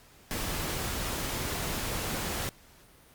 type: noise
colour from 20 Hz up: pink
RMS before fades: -33 dBFS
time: 0.31-2.49 s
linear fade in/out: 0 ms
effects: pink hiss -57 dBFS RMS until 3.14 s + Opus 48 kbps